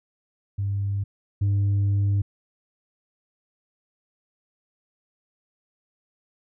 sine tone pair in turn, 99.7 / 100.19 Hz, G2 / G2, +30 / +38 cents, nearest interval unison, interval 8 cents, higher second, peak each -22 / -16 dBFS, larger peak second, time 0.58-1.04 / 1.41-2.22 s, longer second, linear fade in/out 10 ms, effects tanh soft clip ceiling -18 dBFS

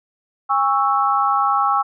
sine chord, C# minor, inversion second, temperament equal with one note detuned, 811.2 / 1108.7 / 1318.5 Hz, G#5 / C#6 / E6, -41 / 0 / 0 cents, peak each -19 dBFS, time 0.49-1.83 s, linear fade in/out 20 ms, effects none

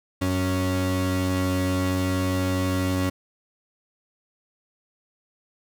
35% pulse tone pair together, 92.5 / 276.9 Hz, F#2 / C#4, 0 / -2 cents, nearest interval octave + perfect fifth, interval 1898 cents, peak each -23 dBFS, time 0.21-3.1 s, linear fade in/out 10 ms, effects none

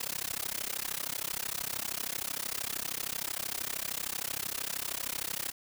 white noise with amplitude modulation, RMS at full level -32 dBFS, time 0-5.52 s, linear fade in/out 10 ms, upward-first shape sine, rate 33 Hz, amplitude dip 100%, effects none

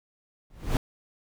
brown noise with exponential growth, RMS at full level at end -18 dBFS, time 0.5-0.77 s, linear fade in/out 2 ms, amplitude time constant 58 ms, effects none

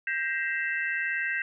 sine tone cluster, 1581 / 1898 / 2059 / 2661 Hz, G6 / A#6 / C7 / E7, +14 / +31 / -28 / +16 cents, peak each -30 / -31 / -36 / -36 dBFS, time 0.07-1.42 s, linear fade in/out 2 ms, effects none

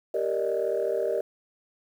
sine chord, Eb major seventh, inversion first, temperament equal with one note detuned, 392 / 466.2 / 582.9 / 622.3 Hz, G4 / Bb4 / D5 / Eb5, 0 / 0 / -13 / 0 cents, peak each -29 / -28 / -30 / -29 dBFS, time 0.14-1.21 s, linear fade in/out 5 ms, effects tanh soft clip ceiling -17 dBFS + 9-bit

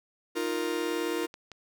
45% pulse chord, Eb suspended second, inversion none, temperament just, 311.1 / 350 / 466.7 Hz, Eb4 / F4 / Bb4, 0 / +4 / +2 cents, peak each -34 / -32 / -33 dBFS, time 0.35-1.27 s, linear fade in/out 20 ms
clicks, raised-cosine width 0.2 ms, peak -27 dBFS, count 3, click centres 1.234 / 1.341 / 1.517 s
effects none

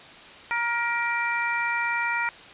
harmonic tone with a mistuned harmonic, 470.1 Hz, A#4, 15 cents sharp, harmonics 2 / 3 / 4 / 5, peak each -29 / -29 / -29 / -29 dBFS, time 0.51-2.29 s, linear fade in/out 0 ms, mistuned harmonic 4, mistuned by +16 cents, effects white hiss -45 dBFS RMS until 2.53 s + resampled to 8000 Hz

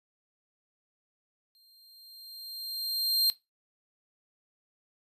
45% pulse tone with exponential growth, 4186 Hz, C8, in tune, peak -20 dBFS, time 1.55-3.3 s, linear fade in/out 0 ms, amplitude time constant 380 ms, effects noise-tail reverb RT60 0.2 s tail -17 dB re dry + resampled to 32000 Hz

